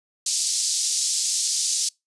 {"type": "band-pass noise", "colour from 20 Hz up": "pink", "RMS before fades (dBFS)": -24, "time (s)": [0.26, 1.89], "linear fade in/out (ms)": 5, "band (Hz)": [4900, 8700], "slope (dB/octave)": 24, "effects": ["noise-tail reverb RT60 0.2 s tail -26 dB re dry", "resampled to 24000 Hz"]}